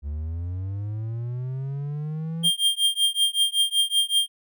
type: linear sweep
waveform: triangle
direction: up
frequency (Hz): 70 to 170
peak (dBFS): -25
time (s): 0.02-2.51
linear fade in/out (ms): 50
type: tone with tremolo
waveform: square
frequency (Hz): 3200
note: G7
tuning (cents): +35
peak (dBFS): -16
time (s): 2.43-4.28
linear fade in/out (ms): 20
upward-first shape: triangle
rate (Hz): 5.3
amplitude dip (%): 100
effects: none